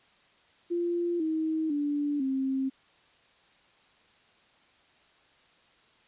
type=tone with pitch steps; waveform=sine; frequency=345.8 / 317.1 / 290.8 / 266.6 Hz; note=F4 / D#4 / D4 / C4; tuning=-17 / +33 / -17 / +33 cents; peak=-26 dBFS; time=0.7-2.7 s; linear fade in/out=20 ms; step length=500 ms; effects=white hiss -62 dBFS RMS until 6.07 s + resampled to 8000 Hz